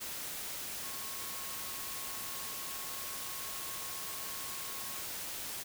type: tone in noise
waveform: sine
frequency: 1090 Hz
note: C#6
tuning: 29 cents flat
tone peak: -51 dBFS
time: 0.82-5.02 s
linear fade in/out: 20 ms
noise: white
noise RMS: -41 dBFS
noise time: 0-5.64 s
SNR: -13 dB
effects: none